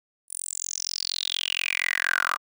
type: tone with high-pass filter sweep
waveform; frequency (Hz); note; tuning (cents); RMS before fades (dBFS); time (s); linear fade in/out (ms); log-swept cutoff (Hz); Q
10% pulse; 44.24; F1; +23; -28; 0.28-2.38; 50; 9900 to 1200; 8.1
effects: none